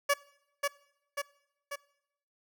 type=tone with echo; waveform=15% pulse; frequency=569 Hz; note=C#5; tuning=45 cents sharp; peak=-17 dBFS; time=0.09-0.14 s; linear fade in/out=10 ms; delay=540 ms; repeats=3; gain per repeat=-4 dB; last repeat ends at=1.76 s; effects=noise-tail reverb RT60 0.8 s tail -22 dB re dry